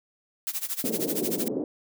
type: noise with tremolo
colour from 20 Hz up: blue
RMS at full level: -28 dBFS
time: 0.47-1.48 s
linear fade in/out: 0 ms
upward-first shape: sine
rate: 13 Hz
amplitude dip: 90%
type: band-pass noise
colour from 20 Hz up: pink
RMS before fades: -30 dBFS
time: 0.84-1.64 s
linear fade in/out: 2 ms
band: 230 to 460 Hz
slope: 24 dB/octave
effects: none